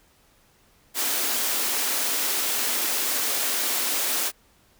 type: high-pass noise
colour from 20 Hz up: white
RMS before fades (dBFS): -25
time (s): 0.94-4.32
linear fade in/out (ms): 50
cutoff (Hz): 220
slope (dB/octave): 96
effects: pink hiss -60 dBFS RMS until 4.79 s